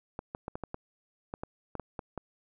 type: clicks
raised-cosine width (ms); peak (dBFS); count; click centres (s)
1; -22; 12; 0.191 / 0.349 / 0.481 / 0.555 / 0.637 / 0.744 / 1.339 / 1.435 / 1.753 / 1.797 / 1.992 / 2.177
effects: none